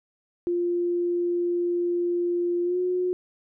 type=tone with pitch glide; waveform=sine; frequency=349.2 to 362.6 Hz; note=F4 to F#4; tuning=0 to -35 cents; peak=-22 dBFS; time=0.47-3.13 s; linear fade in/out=0 ms; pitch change=+65 cents; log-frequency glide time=2.64-2.78 s; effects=none